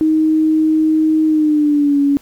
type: tone with pitch glide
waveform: sine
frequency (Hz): 313.6 to 282.6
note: D#4 to C#4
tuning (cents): +14 to +34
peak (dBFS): -10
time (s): 0.01-2.17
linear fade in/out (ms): 0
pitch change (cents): -180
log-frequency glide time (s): 1.26-2
effects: pink hiss -47 dBFS RMS until 2.21 s